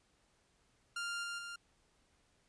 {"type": "tone with level steps", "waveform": "sawtooth", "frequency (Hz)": 1397, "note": "F6", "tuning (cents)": 0, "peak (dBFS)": [-34, -36, -40], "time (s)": [0.96, 1.56], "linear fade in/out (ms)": 5, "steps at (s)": [1.23, 1.38], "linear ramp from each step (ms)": 10, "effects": ["pink hiss -73 dBFS RMS until 2.48 s", "resampled to 22050 Hz"]}